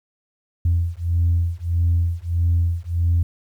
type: beating tone pair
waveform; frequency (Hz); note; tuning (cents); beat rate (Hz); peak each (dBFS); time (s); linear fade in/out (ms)
sine; 84.6 / 86.2; E2 / F2; +45 / -22; 1.6; -19; 0.65-3.23; 5
effects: tanh soft clip ceiling -11 dBFS + 9-bit